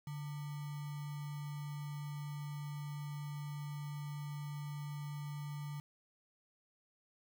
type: tone with sample-and-hold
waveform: sine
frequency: 145.8 Hz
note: D3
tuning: 12 cents flat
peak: -40 dBFS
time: 0.07-5.8 s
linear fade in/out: 2 ms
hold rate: 1050 Hz
effects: none

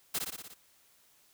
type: noise with echo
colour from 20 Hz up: white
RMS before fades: -32 dBFS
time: 0.14-0.19 s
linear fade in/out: 10 ms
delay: 59 ms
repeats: 6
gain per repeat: -3 dB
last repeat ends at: 0.544 s
effects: white hiss -65 dBFS RMS until 1.33 s

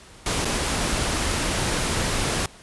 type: noise with dropouts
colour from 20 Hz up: pink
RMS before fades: -24 dBFS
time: 0.26-2.46 s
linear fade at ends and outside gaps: 2 ms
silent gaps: 0.448-0.453 s
effects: pink hiss -47 dBFS RMS until 2.62 s + resampled to 24000 Hz

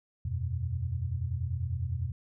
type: chord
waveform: sine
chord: E suspended second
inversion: none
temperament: equal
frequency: 82.41 / 92.5 / 123.47 Hz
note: E2 / F#2 / B2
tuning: 0 / 0 / 0 cents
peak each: -34 dBFS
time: 0.25-2.12 s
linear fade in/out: 5 ms
effects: none

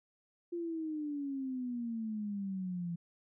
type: exponential sweep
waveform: sine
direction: down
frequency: 348.7 to 168.6 Hz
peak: -35 dBFS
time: 0.52-2.96 s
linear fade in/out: 10 ms
effects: none

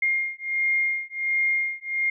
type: beating tone pair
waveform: sine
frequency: 2124 / 2125.4 Hz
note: C7 / C7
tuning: +25 / +27 cents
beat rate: 1.4 Hz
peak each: -25 / -25 dBFS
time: 0.02-2.1 s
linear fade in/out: 5 ms
effects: none

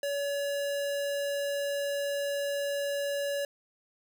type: tone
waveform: square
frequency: 567 Hz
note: C#5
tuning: 39 cents sharp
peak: -30 dBFS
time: 0.03-3.45 s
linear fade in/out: 2 ms
effects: none

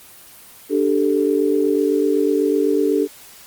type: chord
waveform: sine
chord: D suspended fourth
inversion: none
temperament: equal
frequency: 293.7 / 392 / 440 Hz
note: D4 / G4 / A4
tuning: 0 / 0 / 0 cents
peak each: -19 dBFS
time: 0.69-3.08 s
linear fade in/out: 50 ms
effects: white hiss -43 dBFS RMS until 3.46 s + Opus 24 kbps

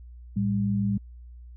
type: tone pair together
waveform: sine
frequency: 111.6 / 198.85 Hz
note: A2 / G3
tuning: +25 / +25 cents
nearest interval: minor seventh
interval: 1000 cents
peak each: -27 / -24 dBFS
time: 0.36-0.98 s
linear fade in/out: 10 ms
effects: added 60 Hz sine -42 dBFS peak until 1.56 s

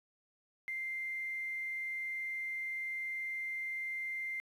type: tone with quantisation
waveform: sine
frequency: 2093 Hz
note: C7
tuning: in tune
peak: -36 dBFS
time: 0.68-4.4 s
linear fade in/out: 0 ms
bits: 10
effects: resampled to 32000 Hz

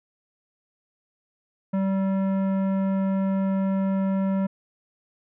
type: tone with tanh clipping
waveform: sine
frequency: 193 Hz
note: G3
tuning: 27 cents flat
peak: -23 dBFS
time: 1.73-4.47 s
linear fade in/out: 10 ms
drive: 14 dB
effects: none

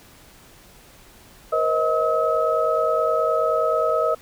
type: tone cluster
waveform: sine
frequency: 476.5 / 526 / 630 / 1282 Hz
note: A#4 / C5 / D#5 / E6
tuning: +38 / +9 / +21 / -49 cents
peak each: -24 / -27 / -21 / -23 dBFS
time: 1.52-4.15 s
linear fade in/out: 10 ms
effects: pink hiss -49 dBFS RMS until 4.21 s

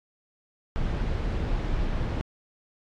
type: noise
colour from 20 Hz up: brown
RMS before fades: -27 dBFS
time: 0.76-2.21 s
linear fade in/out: 0 ms
effects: low-pass 4000 Hz 12 dB/octave + AAC 64 kbps

